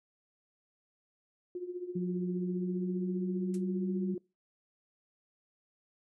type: tone with tremolo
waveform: sine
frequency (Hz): 357.8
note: F4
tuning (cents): +42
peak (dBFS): -33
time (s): 1.55-4.18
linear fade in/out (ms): 2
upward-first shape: triangle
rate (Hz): 15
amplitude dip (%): 80
type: tone with pitch glide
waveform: sine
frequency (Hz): 180.3 to 191.02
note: F#3 to G3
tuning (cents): -45 to -45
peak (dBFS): -31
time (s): 1.95-4.15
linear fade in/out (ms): 10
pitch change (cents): +100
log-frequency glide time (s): 2.28-3.95
type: noise with exponential decay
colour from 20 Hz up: blue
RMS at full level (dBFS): -43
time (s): 3.54-3.63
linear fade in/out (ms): 1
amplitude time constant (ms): 18
effects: noise-tail reverb RT60 0.3 s tail -25 dB re dry + resampled to 24000 Hz